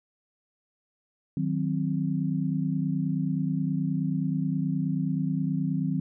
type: chord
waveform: sine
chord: C diminished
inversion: first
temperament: equal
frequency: 155.56 / 185 / 261.6 Hz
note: Eb3 / Gb3 / C4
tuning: 0 / 0 / 0 cents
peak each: -28 / -29 / -30 dBFS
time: 1.37-6 s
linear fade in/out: 2 ms
effects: none